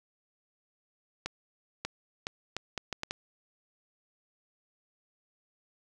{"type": "accelerating click train", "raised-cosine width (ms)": 0.2, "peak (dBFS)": -16, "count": 8, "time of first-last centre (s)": [1.26, 3.109], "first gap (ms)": 590, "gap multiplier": 0.71, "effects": []}